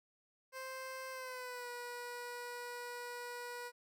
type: tone with pitch glide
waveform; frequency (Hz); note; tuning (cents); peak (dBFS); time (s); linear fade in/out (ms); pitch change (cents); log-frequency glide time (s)
15% pulse; 523.3 to 485.4; C5 to B4; 0 to -30; -37; 0.52-3.72; 50; -130; 1.11-1.69
effects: none